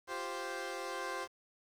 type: chord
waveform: 15% pulse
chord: F suspended second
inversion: none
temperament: equal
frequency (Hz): 349.2 / 392 / 523.3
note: F4 / G4 / C5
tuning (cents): 0 / 0 / 0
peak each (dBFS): -38 / -37 / -35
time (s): 0.07-1.28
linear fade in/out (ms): 50
effects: low-pass 9000 Hz 12 dB/octave + 10-bit